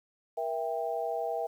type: chord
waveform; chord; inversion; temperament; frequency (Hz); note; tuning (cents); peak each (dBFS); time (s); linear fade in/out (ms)
sine; E diminished; second; just; 474.7 / 659.3 / 791.1; Bb4 / E5 / G5; +31 / 0 / +16; -35 / -33 / -35; 0.37-1.47; 10
effects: 10-bit